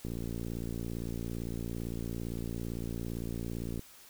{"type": "click train", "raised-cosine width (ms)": 3, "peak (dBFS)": -25, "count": 217, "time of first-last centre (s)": [0.05, 3.794], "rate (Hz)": 57.7, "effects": ["white hiss -55 dBFS RMS until 4.09 s"]}